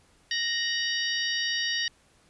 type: harmonic tone with a mistuned harmonic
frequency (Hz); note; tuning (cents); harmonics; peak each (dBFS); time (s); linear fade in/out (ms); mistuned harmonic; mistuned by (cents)
932.3; A#5; 0; 2 / 3 / 4 / 5 / 6; -30 / -32 / -33 / -34 / -35; 0.31-1.88; 2; 3; +94
effects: pink hiss -62 dBFS RMS until 2.29 s + resampled to 24000 Hz